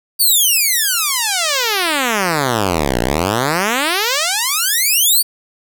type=exponential two-way sweep; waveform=5% pulse; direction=down then up; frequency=4699 to 56.4 to 4699 Hz; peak=-3 dBFS; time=0.19-5.23 s; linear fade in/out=20 ms; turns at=3 s; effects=7-bit